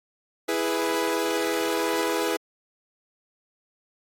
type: chord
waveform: sawtooth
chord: E major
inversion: none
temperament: equal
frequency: 329.6 / 415.3 / 493.9 Hz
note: E4 / G#4 / B4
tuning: 0 / 0 / 0 cents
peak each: -24 dBFS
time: 0.48-2.37 s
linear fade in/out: 10 ms
effects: AAC 64 kbps